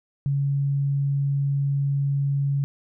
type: tone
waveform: sine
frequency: 140 Hz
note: C#3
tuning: 18 cents sharp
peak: -20 dBFS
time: 0.26-2.64 s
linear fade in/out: 0 ms
effects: none